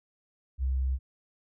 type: tone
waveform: sine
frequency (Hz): 65.41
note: C2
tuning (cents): 0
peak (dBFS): -25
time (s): 0.58-0.99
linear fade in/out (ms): 50
effects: none